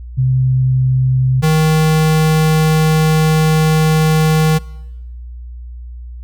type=tone pair in turn; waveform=sine / square; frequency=129.5 / 156.98 Hz; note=C3 / D#3; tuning=-17 / +16 cents; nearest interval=minor third; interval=333 cents; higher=second; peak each=-10 dBFS; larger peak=neither; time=0.17-1.42 / 1.42-4.59 s; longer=second; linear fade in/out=20 ms; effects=noise-tail reverb RT60 1.0 s tail -23 dB re dry + added 60 Hz sine -27 dBFS peak until 6.23 s